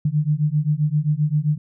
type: beating tone pair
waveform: sine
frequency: 146.83 / 154.43 Hz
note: D3 / D#3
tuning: 0 / -13 cents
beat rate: 7.6 Hz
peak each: -20 dBFS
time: 0.05-1.58 s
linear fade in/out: 5 ms
effects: none